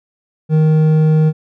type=tone with hard clipping; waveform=triangle; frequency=156.1 Hz; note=D#3; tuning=6 cents sharp; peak=-10 dBFS; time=0.49-1.33 s; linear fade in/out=50 ms; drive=10 dB; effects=none